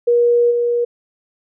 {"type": "tone with level steps", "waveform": "sine", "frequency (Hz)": 477.5, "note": "A#4", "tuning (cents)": 42, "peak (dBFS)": [-10, -14], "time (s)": [0.07, 0.85], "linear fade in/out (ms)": 10, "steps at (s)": 0.5, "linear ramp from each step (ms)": 20, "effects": []}